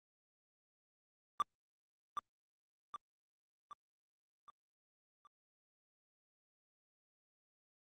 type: tone with echo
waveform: triangle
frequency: 1174.7 Hz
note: D6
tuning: in tune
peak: -27 dBFS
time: 1.4-1.42 s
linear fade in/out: 0 ms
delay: 770 ms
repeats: 5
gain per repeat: -6 dB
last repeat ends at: 5.27 s
effects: Opus 32 kbps